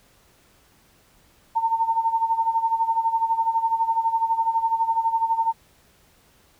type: tone with tremolo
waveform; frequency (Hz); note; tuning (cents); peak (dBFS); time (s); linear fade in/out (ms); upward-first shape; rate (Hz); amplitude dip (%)
sine; 907; A#5; -48; -16; 1.55-5.53; 20; sine; 12; 75
effects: pink hiss -58 dBFS RMS until 6.59 s